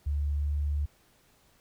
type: tone with pitch glide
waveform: sine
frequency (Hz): 72.5 to 73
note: D2 to D2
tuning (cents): -22 to -10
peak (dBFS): -26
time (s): 0.06-0.86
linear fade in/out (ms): 10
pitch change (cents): +12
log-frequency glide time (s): 0.36-0.49
effects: pink hiss -64 dBFS RMS until 1.6 s